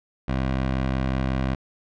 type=tone; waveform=15% pulse; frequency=65.5 Hz; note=C2; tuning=2 cents sharp; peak=-16 dBFS; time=0.28-1.55 s; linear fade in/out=5 ms; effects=low-pass 3000 Hz 12 dB/octave